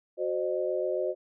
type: chord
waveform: sine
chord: C diminished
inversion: second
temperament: equal with one note detuned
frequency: 370 / 523.3 / 610.9 Hz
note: Gb4 / C5 / Eb5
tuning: 0 / 0 / -32 cents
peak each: -31 dBFS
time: 0.17-1.15 s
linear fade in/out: 50 ms
effects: none